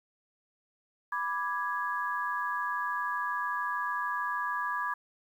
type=chord; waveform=sine; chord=G# diminished; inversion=first; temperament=equal; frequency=987.8 / 1174.7 / 1661.2 Hz; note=B5 / D6 / G#6; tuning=0 / 0 / 0 cents; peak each=-34 dBFS; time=1.12-4.94 s; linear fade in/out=5 ms; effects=10-bit